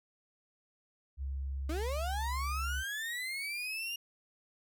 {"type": "tone", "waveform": "sine", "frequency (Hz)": 68, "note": "C#2", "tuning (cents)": -33, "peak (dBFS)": -34, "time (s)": [1.17, 2.84], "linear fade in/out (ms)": 50}
{"type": "linear sweep", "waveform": "35% pulse", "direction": "up", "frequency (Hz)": [291.6, 2839], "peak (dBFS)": -34, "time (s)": [1.69, 3.96], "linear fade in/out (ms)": 5}
{"effects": []}